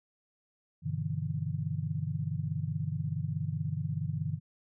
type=chord; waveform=sine; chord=E minor seventh; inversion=first; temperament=just; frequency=98.89 / 123.61 / 148.33 / 164.81 Hz; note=G2 / B2 / D3 / E3; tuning=+16 / +2 / +18 / 0 cents; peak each=-37 / -38 / -34 / -37 dBFS; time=0.82-4.4 s; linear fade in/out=50 ms; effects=none